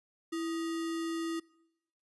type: tone with sample-and-hold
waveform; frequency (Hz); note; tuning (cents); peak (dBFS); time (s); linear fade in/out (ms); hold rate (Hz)
sine; 330.3; E4; +4; -32; 0.32-1.4; 10; 1575
effects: noise-tail reverb RT60 0.9 s tail -24 dB re dry + resampled to 24000 Hz